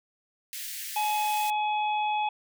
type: high-pass noise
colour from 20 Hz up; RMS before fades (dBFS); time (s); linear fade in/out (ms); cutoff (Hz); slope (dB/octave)
white; -37; 0.53-1.5; 0; 1700; 48
type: harmonic tone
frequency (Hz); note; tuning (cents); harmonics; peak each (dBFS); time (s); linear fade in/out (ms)
846; G#5; +32; 1 / 3 / 4; -25 / -35 / -40; 0.96-2.29; 5
effects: none